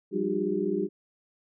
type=tone cluster; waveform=sine; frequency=180.2 / 199.4 / 305.5 / 363.6 / 399.6 Hz; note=F#3 / G3 / D#4 / F#4 / G4; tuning=-45 / +30 / -32 / -30 / +33 cents; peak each=-37 / -32 / -32 / -30 / -30 dBFS; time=0.11-0.89 s; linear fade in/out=50 ms; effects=none